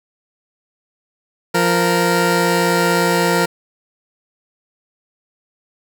15% pulse tone pair together, 174.14 / 464.9 Hz, F3 / A#4, -5 / -5 cents, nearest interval octave + perfect fourth, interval 1700 cents, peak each -10 dBFS, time 1.54-3.46 s, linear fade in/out 10 ms, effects none

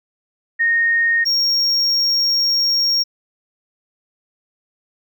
sine / triangle tone pair in turn, 1852 / 5565 Hz, A#6 / F8, -12 / -7 cents, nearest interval octave + perfect fifth, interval 1905 cents, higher second, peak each -13 dBFS, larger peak neither, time 0.59-1.25 / 1.25-3.04 s, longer second, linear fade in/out 20 ms, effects none

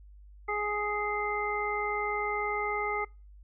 harmonic tone, 416.7 Hz, G#4, 6 cents sharp, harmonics 1 / 2 / 3 / 5, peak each -34 / -34 / -34 / -34 dBFS, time 0.48-3.05 s, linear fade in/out 10 ms, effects noise-tail reverb RT60 0.3 s tail -26 dB re dry + added 50 Hz sine -49 dBFS peak until 3.43 s

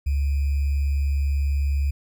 sine tone with sample-and-hold, 70.3 Hz, C#2, 25 cents sharp, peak -19 dBFS, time 0.06-1.91 s, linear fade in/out 10 ms, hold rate 2450 Hz, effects none

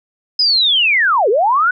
sine linear two-way sweep, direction down then up, 5090 to 377.3 to 1508 Hz, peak -10 dBFS, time 0.39-1.71 s, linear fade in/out 5 ms, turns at 1.29 s, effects none

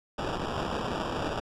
white noise with sample-and-hold, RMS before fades -32 dBFS, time 0.18-1.4 s, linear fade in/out 5 ms, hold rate 2100 Hz, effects low-pass 5000 Hz 12 dB/octave

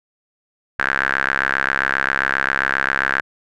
sawtooth tone with band-pass filter, 67.5 Hz, C#2, 45 cents flat, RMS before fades -20 dBFS, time 0.79-3.21 s, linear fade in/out 5 ms, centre 1600 Hz, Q 6.4, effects none

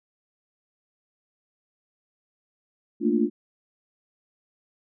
sine chord, Bb major seventh, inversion third, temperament equal, 220 / 233.1 / 293.7 / 349.2 Hz, A3 / Bb3 / D4 / F4, 0 / 0 / 0 / 0 cents, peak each -25 dBFS, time 3-3.3 s, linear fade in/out 50 ms, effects none

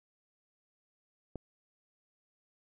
click, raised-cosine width 2 ms, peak -26 dBFS, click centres 1.357 s, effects none

